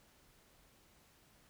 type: silence
effects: pink hiss -67 dBFS RMS until 1.49 s